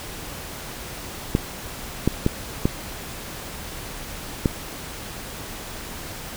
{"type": "clicks", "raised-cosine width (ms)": 3, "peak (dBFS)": -4, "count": 5, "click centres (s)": [1.351, 2.076, 2.264, 2.655, 4.458], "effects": ["pink hiss -35 dBFS RMS until 6.36 s"]}